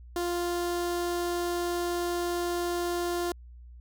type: tone with notch filter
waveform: sawtooth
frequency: 349.2 Hz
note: F4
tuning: in tune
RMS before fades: -30 dBFS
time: 0.16-3.32 s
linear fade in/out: 2 ms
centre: 2300 Hz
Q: 1.8
effects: added 60 Hz sine -45 dBFS peak until 3.8 s